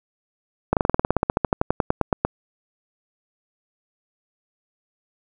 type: slowing click train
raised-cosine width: 1 ms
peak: -3 dBFS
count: 22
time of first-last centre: 0.73-2.25 s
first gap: 38 ms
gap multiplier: 1.06
effects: none